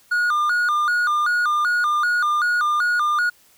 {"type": "tone with vibrato", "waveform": "triangle", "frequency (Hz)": 1318.5, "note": "E6", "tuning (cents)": 0, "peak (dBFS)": -15, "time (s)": [0.11, 3.3], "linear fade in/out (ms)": 10, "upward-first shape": "square", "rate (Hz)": 2.6, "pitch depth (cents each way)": 160, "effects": ["white hiss -55 dBFS RMS until 3.57 s"]}